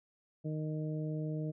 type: harmonic tone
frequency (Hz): 154.5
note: D#3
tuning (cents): -12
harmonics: 1 / 2 / 3 / 4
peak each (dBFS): -35 / -41 / -45 / -47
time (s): 0.44-1.52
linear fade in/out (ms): 20
effects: none